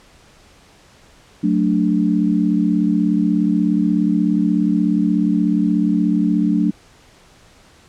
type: chord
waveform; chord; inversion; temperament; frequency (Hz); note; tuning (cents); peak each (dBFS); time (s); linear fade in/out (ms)
sine; D major; first; just; 183.54 / 220.2 / 293.7; F#3 / A3 / D4; -14 / +2 / 0; -18; 1.43-6.71; 10
effects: pink hiss -49 dBFS RMS until 7.88 s + low-pass 8000 Hz 12 dB/octave